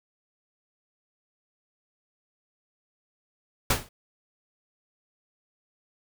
pink noise with exponential decay, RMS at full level -18 dBFS, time 3.7-3.89 s, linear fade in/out 5 ms, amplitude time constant 41 ms, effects none

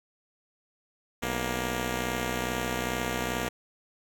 5% pulse tone pair together, 62.4 / 235.6 Hz, B1 / A#3, +19 / +19 cents, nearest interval octave + major seventh, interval 2300 cents, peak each -20 dBFS, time 1.22-3.49 s, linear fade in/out 10 ms, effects none

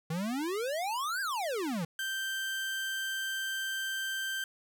square exponential two-way sweep, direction up then down, 154 to 1646 to 154 Hz, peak -32 dBFS, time 0.1-1.85 s, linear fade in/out 5 ms, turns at 1.21 s
30% pulse tone, 1564 Hz, G6, 4 cents flat, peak -30 dBFS, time 1.99-4.44 s, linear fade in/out 2 ms
effects none

